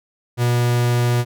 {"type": "tone", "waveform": "45% pulse", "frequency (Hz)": 120.9, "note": "B2", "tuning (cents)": -36, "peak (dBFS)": -15, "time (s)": [0.37, 1.25], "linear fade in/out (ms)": 50, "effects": []}